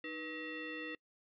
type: tone with frequency modulation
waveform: sine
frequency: 1108.7 Hz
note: C#6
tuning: in tune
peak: -40 dBFS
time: 0.04-0.95 s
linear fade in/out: 2 ms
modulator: 798 Hz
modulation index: 2.3
effects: noise-tail reverb RT60 0.1 s tail -26 dB re dry + MP3 48 kbps